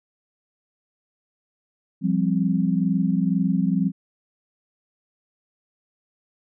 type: chord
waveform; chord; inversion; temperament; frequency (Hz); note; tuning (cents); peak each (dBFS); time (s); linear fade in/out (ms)
sine; F suspended second; none; equal with one note detuned; 173.91 / 196 / 261.6; F3 / G3 / C4; -7 / 0 / 0; -22 / -22 / -25; 2.01-3.92; 50
effects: none